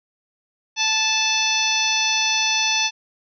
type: harmonic tone with a mistuned harmonic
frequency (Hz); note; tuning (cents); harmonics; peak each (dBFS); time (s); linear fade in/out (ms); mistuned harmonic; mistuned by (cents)
876; A5; -8; 1 / 2 / 3 / 4 / 5 / 6 / 7; -27 / -32 / -22 / -24 / -27 / -27 / -25; 0.76-2.91; 50; 7; -51
effects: none